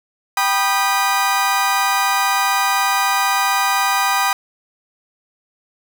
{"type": "chord", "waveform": "30% pulse", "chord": "G augmented", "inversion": "none", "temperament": "just", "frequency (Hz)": [784, 980, 1225], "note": ["G5", "B5", "D#6"], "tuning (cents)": [0, -14, -27], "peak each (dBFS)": -17, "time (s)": [0.37, 4.33], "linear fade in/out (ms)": 2, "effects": []}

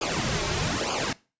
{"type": "noise with flanger", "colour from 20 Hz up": "pink", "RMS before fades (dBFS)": -27, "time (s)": [0.01, 1.13], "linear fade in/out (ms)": 5, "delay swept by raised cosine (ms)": [0.52, 4.12], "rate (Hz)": 1.1, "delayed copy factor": -0.9, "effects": ["noise-tail reverb RT60 0.3 s tail -21 dB re dry", "resampled to 16000 Hz"]}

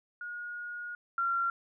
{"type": "tone pair in turn", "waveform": "sine", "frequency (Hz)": [1440, 1374.1], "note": ["F#6", "F6"], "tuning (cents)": [-47, -29], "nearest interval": "minor second", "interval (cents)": 82, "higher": "first", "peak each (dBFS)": [-37, -27], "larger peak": "second", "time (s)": [[0.21, 0.95], [1.18, 1.5]], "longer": "first", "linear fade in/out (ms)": 2, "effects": []}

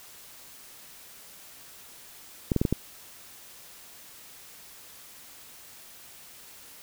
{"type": "clicks", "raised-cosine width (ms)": 3, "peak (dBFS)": -10, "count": 5, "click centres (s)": [2.518, 2.563, 2.615, 2.652, 2.726], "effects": ["white hiss -49 dBFS RMS until 6.82 s"]}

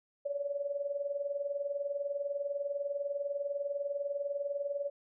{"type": "tone with tremolo", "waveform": "sine", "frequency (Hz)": 568, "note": "C#5", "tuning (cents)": 42, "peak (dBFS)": -29, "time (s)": [0.25, 4.9], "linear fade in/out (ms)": 10, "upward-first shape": "triangle", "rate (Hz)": 20, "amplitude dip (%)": 80, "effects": []}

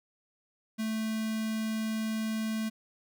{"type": "tone with notch filter", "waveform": "square", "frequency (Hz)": 220, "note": "A3", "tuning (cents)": 0, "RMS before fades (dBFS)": -32, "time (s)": [0.78, 2.7], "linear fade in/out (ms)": 20, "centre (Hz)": 810, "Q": 0.98, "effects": []}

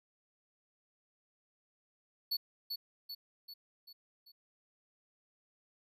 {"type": "tone with echo", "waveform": "square", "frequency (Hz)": 4435, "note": "C#8", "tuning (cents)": 0, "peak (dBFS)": -32, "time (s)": [2.31, 2.37], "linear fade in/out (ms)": 10, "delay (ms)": 390, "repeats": 5, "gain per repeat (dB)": -5, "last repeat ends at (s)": 4.32, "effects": []}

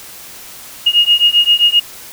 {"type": "beating tone pair", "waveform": "sine", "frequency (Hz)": [2857, 2864.6], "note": ["F7", "F7"], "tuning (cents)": [39, 43], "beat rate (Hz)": 7.6, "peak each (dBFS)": -11, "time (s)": [0.86, 1.8], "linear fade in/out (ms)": 10, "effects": ["white hiss -34 dBFS RMS until 2.12 s"]}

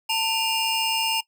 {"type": "tone cluster", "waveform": "square", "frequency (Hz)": [895, 2406, 2821, 5150], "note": ["A5", "D7", "F7", "E8"], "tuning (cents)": [29, 41, 17, -41], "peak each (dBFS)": [-27, -34, -25, -30], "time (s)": [0.09, 1.21], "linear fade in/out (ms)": 10, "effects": ["noise-tail reverb RT60 0.1 s tail -20 dB re dry"]}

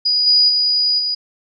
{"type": "tone with level steps", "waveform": "sine", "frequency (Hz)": 4915, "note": "D#8", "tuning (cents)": -22, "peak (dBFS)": [-13, -9, -13, -17], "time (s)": [0.05, 1.15], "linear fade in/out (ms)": 10, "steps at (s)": [0.26, 0.48, 0.98], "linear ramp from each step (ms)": 20, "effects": []}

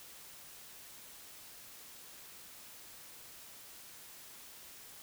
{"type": "silence", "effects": ["white hiss -53 dBFS RMS until 5.02 s"]}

